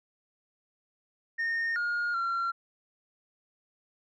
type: tone with pitch steps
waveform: sine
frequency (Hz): 1835 / 1425 / 1369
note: A#6 / F6 / F6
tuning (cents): -28 / +34 / -35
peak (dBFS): -25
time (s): 1.38-2.52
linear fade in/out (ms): 20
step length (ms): 380
effects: tanh soft clip ceiling -26 dBFS